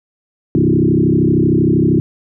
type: tone with frequency modulation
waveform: sine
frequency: 241.1 Hz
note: B3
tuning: 41 cents flat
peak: -9 dBFS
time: 0.55-2 s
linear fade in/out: 0 ms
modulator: 32.9 Hz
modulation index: 3.8
effects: none